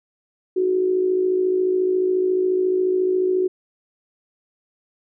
sine tone with amplitude modulation, 370 Hz, F#4, in tune, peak -14 dBFS, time 0.56-3.48 s, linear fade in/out 10 ms, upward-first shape sine, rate 54.2 Hz, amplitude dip 55%, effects none

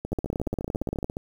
two click trains, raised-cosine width 2 ms, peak -14 / -18 dBFS, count 17 / 17, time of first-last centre 0.13-1.044 / 0.05-1.169 s, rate 17.5 / 14.3 Hz, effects 8-bit

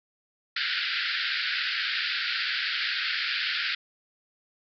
pink band-pass noise, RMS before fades -29 dBFS, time 0.56-3.75 s, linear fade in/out 5 ms, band 1400 to 4900 Hz, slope 96 dB/octave, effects none

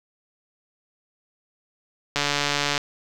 click train, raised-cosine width 0.2 ms, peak -5 dBFS, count 90, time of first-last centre 2.16-2.778 s, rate 144 Hz, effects 7-bit

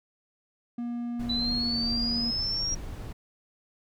triangle tone with pitch glide, 238.6 to 234 Hz, A#3 to A#3, +41 to +7 cents, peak -28 dBFS, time 0.78-2.31 s, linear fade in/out 5 ms, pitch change -34 cents, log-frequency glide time 1.65-1.77 s
brown noise, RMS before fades -37 dBFS, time 1.19-3.13 s, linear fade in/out 10 ms
sine linear sweep, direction up, 3951 to 5670 Hz, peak -27 dBFS, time 1.29-2.75 s, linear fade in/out 10 ms
effects none

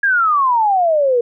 sine exponential sweep, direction down, 1663 to 466.2 Hz, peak -11 dBFS, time 0.03-1.21 s, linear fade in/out 5 ms, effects none

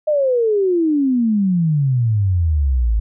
sine exponential sweep, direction down, 622.3 to 52 Hz, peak -13 dBFS, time 0.07-3 s, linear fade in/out 10 ms, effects none

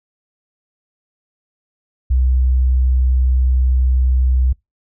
sine tone, 63.7 Hz, C2, 46 cents flat, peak -11 dBFS, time 2.1-4.53 s, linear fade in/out 10 ms, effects noise-tail reverb RT60 0.2 s tail -26 dB re dry

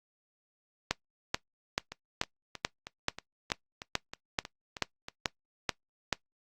two click trains, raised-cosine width 0.2 ms, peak -22 / -9 dBFS, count 11 / 13, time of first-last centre 1.92-5.085 / 0.91-6.127 s, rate 3.16 / 2.3 Hz, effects noise-tail reverb RT60 0.1 s tail -20 dB re dry + Opus 48 kbps

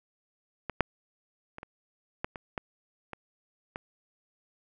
clicks, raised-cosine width 0.5 ms, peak -18 / -7 / -26 / -26 / -15 / -24 / -17 / -23 / -20 dBFS, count 9, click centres 0.697 / 0.807 / 1.584 / 1.631 / 2.245 / 2.358 / 2.578 / 3.133 / 3.759 s, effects none

